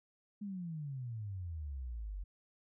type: exponential sweep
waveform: sine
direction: down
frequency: 210.8 to 45.27 Hz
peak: -39 dBFS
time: 0.41-2.24 s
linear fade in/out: 10 ms
effects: none